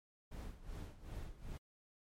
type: noise with tremolo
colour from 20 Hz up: brown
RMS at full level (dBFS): -44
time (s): 0.31-1.58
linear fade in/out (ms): 10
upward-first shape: sine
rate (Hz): 2.6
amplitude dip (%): 80
effects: MP3 64 kbps